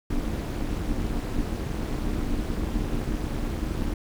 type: noise with amplitude modulation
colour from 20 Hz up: brown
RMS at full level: -24 dBFS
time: 0.1-3.94 s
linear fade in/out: 5 ms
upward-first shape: sine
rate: 264 Hz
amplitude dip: 85%
effects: none